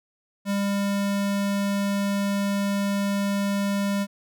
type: tone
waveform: square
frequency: 200 Hz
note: G3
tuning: 35 cents sharp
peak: -23 dBFS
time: 0.45-4.07 s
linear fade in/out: 50 ms
effects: none